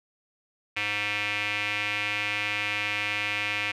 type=tone with band-pass filter; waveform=square; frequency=103.83 Hz; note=G#2; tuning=in tune; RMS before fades=-29 dBFS; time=0.76-3.72 s; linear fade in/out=10 ms; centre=2400 Hz; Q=4.4; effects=none